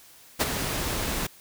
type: noise with ADSR envelope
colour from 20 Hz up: pink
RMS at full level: -21 dBFS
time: 0.39-1.27 s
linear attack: 23 ms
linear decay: 30 ms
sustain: -8 dB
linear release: 7 ms
effects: white hiss -52 dBFS RMS until 1.4 s